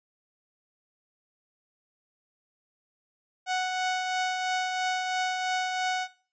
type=tone with tremolo; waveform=sawtooth; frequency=740 Hz; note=F#5; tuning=in tune; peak=-21 dBFS; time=3.46-6.08 s; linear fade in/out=50 ms; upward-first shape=triangle; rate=3 Hz; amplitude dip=40%; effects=noise-tail reverb RT60 0.4 s tail -18 dB re dry + resampled to 16000 Hz